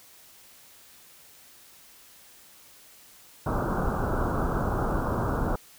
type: low-pass noise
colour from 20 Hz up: pink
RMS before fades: -27 dBFS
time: 3.46-5.56 s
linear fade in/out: 5 ms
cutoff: 1500 Hz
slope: 96 dB/octave
effects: white hiss -53 dBFS RMS until 5.78 s